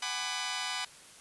10% pulse chord, G# half-diminished seventh, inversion third, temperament just, 747.5 / 830.6 / 996.7 / 1196.1 Hz, F#5 / G#5 / B5 / D6, +17 / 0 / +16 / +31 cents, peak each -31 / -33 / -29 / -31 dBFS, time 0.02-0.85 s, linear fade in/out 5 ms, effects white hiss -53 dBFS RMS until 1.2 s + resampled to 24000 Hz

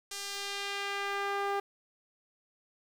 sawtooth tone with band-pass filter sweep, 400 Hz, G4, 35 cents sharp, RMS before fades -35 dBFS, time 0.11-1.6 s, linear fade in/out 5 ms, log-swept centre 6700 to 880 Hz, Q 0.96, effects 9-bit

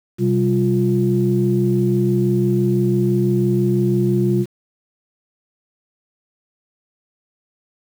sine tone cluster, 128.3 / 194.3 / 351.8 Hz, C3 / G3 / F4, -34 / -15 / +13 cents, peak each -18 dBFS, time 0.18-4.46 s, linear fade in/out 50 ms, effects tanh soft clip ceiling -4 dBFS + 7-bit

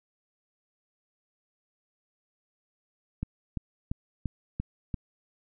click train, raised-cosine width 5 ms, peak -18 dBFS, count 6, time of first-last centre 3.23-4.942 s, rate 2.92 Hz, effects none

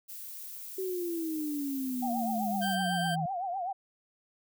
violet noise, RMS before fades -43 dBFS, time 0.08-2.76 s, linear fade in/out 20 ms
sine exponential sweep, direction down, 383.3 to 158 Hz, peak -31 dBFS, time 0.78-3.26 s, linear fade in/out 5 ms
sine tone with vibrato, 740 Hz, F#5, in tune, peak -31 dBFS, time 2.02-3.73 s, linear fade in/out 10 ms, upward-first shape triangle, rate 7.9 Hz, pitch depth 150 cents each way
25% pulse tone, 1568 Hz, G6, in tune, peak -29 dBFS, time 2.61-3.16 s, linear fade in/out 20 ms
effects none

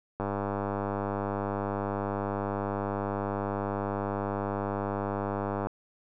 click train, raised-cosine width 1 ms, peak -17 dBFS, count 548, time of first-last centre 0.2-5.67 s, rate 100 Hz, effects none

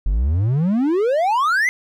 triangle exponential sweep, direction up, 43.15 to 2100 Hz, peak -13 dBFS, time 0.06-1.69 s, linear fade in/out 0 ms, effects none

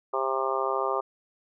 harmonic tone, 133.2 Hz, C3, 31 cents sharp, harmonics 3 / 4 / 5 / 6 / 7 / 8 / 9, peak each -31 / -32 / -33 / -34 / -34 / -33 / -31 dBFS, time 0.13-1.01 s, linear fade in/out 10 ms, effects none

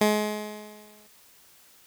15% pulse tone with exponential decay, 211.3 Hz, G#3, 30 cents sharp, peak -11 dBFS, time 0.01-1.07 s, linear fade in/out 5 ms, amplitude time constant 230 ms, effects white hiss -56 dBFS RMS until 1.86 s

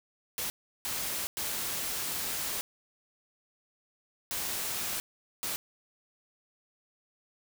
white noise bursts at uneven times, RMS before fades -34 dBFS, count 5, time 0.38-0.5 / 0.85-1.27 / 1.37-2.61 / 4.31-5 / 5.43-5.56 s, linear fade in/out 0 ms, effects none

